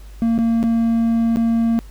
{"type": "tone with dropouts", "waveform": "triangle", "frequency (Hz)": 229.5, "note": "A#3", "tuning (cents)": -27, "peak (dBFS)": -12, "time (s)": [0.22, 1.79], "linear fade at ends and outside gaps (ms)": 0, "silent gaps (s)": [[0.379, 0.388], [0.629, 0.638], [1.36, 1.37]], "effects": ["added 50 Hz sine -35 dBFS peak until 1.9 s", "pink hiss -50 dBFS RMS until 1.9 s"]}